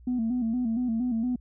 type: tone with vibrato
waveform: sine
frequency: 237.1 Hz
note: A#3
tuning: 30 cents sharp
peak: -23 dBFS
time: 0.07-1.36 s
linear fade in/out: 5 ms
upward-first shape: square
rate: 4.3 Hz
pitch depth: 86 cents each way
effects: tanh soft clip ceiling -21 dBFS + added 60 Hz sine -48 dBFS peak until 1.4 s